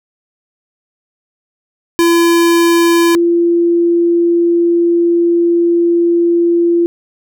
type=tone pair in turn; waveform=square / sine; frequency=338.9 / 342.2 Hz; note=E4 / F4; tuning=+48 / -35 cents; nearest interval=unison; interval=17 cents; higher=second; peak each=-8 dBFS; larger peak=neither; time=1.99-3.15 / 3.15-6.86 s; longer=second; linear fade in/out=0 ms; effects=none